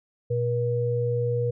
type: tone pair together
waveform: sine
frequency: 120 / 480 Hz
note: B2 / B4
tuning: -49 / -49 cents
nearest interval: 2 octaves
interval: 2400 cents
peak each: -25 dBFS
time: 0.3-1.51 s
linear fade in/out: 10 ms
effects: none